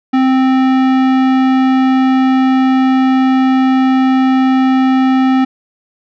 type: tone with tanh clipping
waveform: sine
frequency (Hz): 261.6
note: C4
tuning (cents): 0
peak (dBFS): -10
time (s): 0.13-5.45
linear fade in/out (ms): 10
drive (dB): 18
effects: none